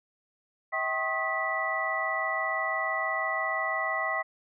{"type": "tone cluster", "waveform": "sine", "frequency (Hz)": [645, 771, 1080, 1255, 1966], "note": ["E5", "G5", "C#6", "D#6", "B6"], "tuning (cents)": [-38, -29, -45, 15, -8], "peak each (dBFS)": [-34, -35, -34, -36, -30], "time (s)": [0.72, 4.23], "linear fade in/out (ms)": 20, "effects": []}